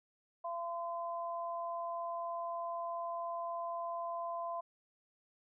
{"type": "tone pair together", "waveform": "sine", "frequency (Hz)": [681, 1024.2], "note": ["F5", "C6"], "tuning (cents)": [-44, -37], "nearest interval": "perfect fifth", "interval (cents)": 707, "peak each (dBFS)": [-39, -40], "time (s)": [0.44, 4.61], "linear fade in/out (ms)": 10, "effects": []}